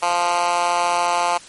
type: tone with high-pass filter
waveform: 10% pulse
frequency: 174.61 Hz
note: F3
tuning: in tune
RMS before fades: -19 dBFS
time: 0.02-1.38 s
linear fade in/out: 10 ms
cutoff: 820 Hz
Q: 2
effects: white hiss -42 dBFS RMS until 1.48 s + MP3 48 kbps